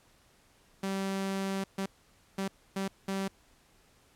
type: tone bursts at uneven times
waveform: sawtooth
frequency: 193.9 Hz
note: G3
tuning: 19 cents flat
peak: -27 dBFS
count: 5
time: 0.83-1.64 / 1.78-1.86 / 2.38-2.48 / 2.76-2.88 / 3.08-3.28 s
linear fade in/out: 5 ms
effects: pink hiss -64 dBFS RMS until 4.15 s + low-pass 12000 Hz 12 dB/octave